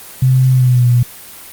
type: tone with pitch glide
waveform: sine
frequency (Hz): 129.8 to 121.81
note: C3 to B2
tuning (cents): -13 to -23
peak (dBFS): -7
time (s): 0.22-1.03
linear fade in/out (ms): 5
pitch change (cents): -110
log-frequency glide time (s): 0.5-0.88
effects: white hiss -34 dBFS RMS until 1.52 s + Opus 32 kbps